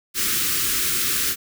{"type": "band-stop noise", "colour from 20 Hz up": "white", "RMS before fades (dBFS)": -22, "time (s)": [0.14, 1.36], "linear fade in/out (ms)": 50, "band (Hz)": [440, 1200], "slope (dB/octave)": 48, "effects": []}